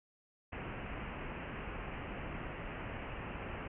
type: low-pass noise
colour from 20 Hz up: pink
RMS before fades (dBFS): -43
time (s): 0.52-3.68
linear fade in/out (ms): 10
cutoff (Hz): 2900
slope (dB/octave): 96
effects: none